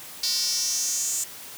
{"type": "tone with high-pass filter sweep", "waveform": "square", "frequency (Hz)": 207.7, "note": "G#3", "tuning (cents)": 0, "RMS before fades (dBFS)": -26, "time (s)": [0.23, 1.24], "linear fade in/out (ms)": 5, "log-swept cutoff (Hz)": [4700, 7400], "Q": 5.2, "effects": ["white hiss -41 dBFS RMS until 1.57 s", "high-pass 80 Hz 12 dB/octave"]}